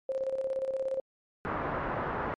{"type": "tone with tremolo", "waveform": "sine", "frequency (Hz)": 531, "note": "C5", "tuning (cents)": 25, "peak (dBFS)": -27, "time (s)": [0.09, 1], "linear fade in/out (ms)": 2, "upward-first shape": "square", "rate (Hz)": 17, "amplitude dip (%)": 55}
{"type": "low-pass noise", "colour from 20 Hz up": "white", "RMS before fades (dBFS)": -33, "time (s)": [1.45, 2.34], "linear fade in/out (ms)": 0, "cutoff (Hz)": 1400, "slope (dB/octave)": 24}
{"effects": ["MP3 48 kbps"]}